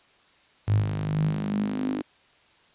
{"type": "tone with high-pass filter sweep", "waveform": "sawtooth", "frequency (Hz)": 51.2, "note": "G#1", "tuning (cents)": -24, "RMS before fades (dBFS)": -26, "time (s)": [0.67, 2.02], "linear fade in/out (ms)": 10, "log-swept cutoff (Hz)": [100, 290], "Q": 9.6, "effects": ["white hiss -59 dBFS RMS until 2.74 s", "resampled to 8000 Hz"]}